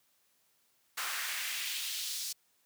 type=noise with high-pass filter sweep; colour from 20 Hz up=pink; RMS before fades=-37 dBFS; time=0.97-2.33 s; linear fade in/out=10 ms; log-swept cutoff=1300 to 5100 Hz; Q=1.6; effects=white hiss -72 dBFS RMS until 2.65 s + high-pass 80 Hz 12 dB/octave